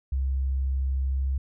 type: tone with pitch glide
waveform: sine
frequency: 66.6 to 66.99 Hz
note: C2 to C2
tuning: +31 to +41 cents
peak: -23 dBFS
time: 0.12-1.38 s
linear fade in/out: 5 ms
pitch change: +10 cents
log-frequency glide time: 1.05-1.24 s
effects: none